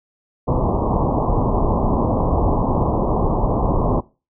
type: low-pass noise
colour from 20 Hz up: pink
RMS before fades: -18 dBFS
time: 0.47-4.01 s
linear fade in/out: 20 ms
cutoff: 1100 Hz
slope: 96 dB/octave
effects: noise-tail reverb RT60 0.3 s tail -21 dB re dry